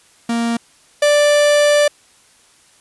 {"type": "tone pair in turn", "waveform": "45% pulse", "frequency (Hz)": [233.1, 587.4], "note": ["A#3", "D5"], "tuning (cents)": [0, 0], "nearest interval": "octave + major third", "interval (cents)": 1600, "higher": "second", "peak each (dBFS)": [-16, -10], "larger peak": "second", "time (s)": [[0.29, 0.57], [1.02, 1.88]], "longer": "second", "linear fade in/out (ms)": 5, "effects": ["white hiss -51 dBFS RMS until 2.8 s", "resampled to 24000 Hz"]}